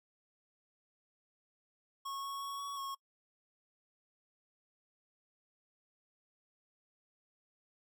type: tone with pitch steps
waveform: square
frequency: 1098 / 1105 / 1111 / 1122 / 1094 Hz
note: C#6 / C#6 / C#6 / C#6 / C#6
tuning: -17 / -6 / +4 / +21 / -23 cents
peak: -40 dBFS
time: 2.05-2.95 s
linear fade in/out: 10 ms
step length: 180 ms
effects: noise-tail reverb RT60 0.1 s tail -23 dB re dry

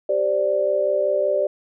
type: chord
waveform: sine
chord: G suspended fourth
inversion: none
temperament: just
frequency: 392 / 522.7 / 588 Hz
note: G4 / C5 / D5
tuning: 0 / -2 / +2 cents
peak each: -25 / -24 / -19 dBFS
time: 0.09-1.47 s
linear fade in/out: 5 ms
effects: none

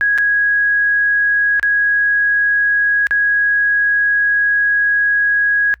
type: tone with dropouts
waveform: sine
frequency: 1657 Hz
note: G#6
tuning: 4 cents flat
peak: -11 dBFS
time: 0.01-5.74 s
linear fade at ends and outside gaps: 0 ms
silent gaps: 0.178-0.184 / 1.596-1.629 / 3.069-3.109 s
effects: noise-tail reverb RT60 0.1 s tail -24 dB re dry + added 60 Hz sine -44 dBFS peak until 5.8 s

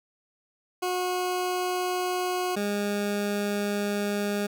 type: tone pair in turn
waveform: 20% pulse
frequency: 363.2 / 204.5 Hz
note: F#4 / G#3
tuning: -32 / -26 cents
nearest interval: minor seventh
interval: 994 cents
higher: first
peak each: -21 dBFS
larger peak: neither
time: 0.82-2.56 / 2.56-4.47 s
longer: second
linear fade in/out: 10 ms
effects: none

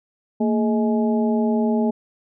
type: harmonic tone with a mistuned harmonic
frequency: 210.2 Hz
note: G#3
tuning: 21 cents sharp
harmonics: 1 / 2 / 3 / 4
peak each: -18 / -24 / -28 / -30 dBFS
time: 0.4-1.91 s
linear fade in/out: 10 ms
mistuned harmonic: 1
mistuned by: +140 cents
effects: none

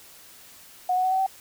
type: tone with pitch steps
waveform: sine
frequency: 730 / 739.3 / 748.8 / 758.4 / 768.1 Hz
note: F#5 / F#5 / F#5 / F#5 / G5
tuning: -24 / -2 / +20 / +43 / -35 cents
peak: -20 dBFS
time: 0.89-1.265 s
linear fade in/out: 5 ms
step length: 75 ms
effects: white hiss -49 dBFS RMS until 1.4 s

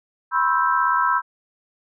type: chord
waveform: sine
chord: C major seventh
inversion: third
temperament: equal with one note detuned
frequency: 987.8 / 1064.8 / 1318.5 / 1568 Hz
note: B5 / C6 / E6 / G6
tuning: 0 / +30 / 0 / 0 cents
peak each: -21 / -23 / -21 / -24 dBFS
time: 0.31-1.22 s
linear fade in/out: 50 ms
effects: none

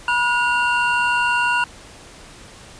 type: tone cluster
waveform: triangle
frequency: 970 / 1446 / 2768 Hz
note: B5 / F#6 / F7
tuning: -31 / -40 / -16 cents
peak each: -18 / -18 / -21 dBFS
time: 0.08-1.64 s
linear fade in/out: 2 ms
effects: pink hiss -42 dBFS RMS until 2.79 s + resampled to 22050 Hz

